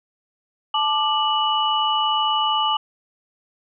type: tone cluster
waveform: sine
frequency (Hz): 871 / 1184 / 2947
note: A5 / D6 / F#7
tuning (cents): -18 / +14 / -8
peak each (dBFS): -22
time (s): 0.74-2.77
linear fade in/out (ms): 5
effects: none